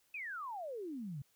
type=exponential sweep; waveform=sine; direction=down; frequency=2600 to 130 Hz; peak=-40 dBFS; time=0.14-1.22 s; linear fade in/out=5 ms; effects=white hiss -73 dBFS RMS until 1.35 s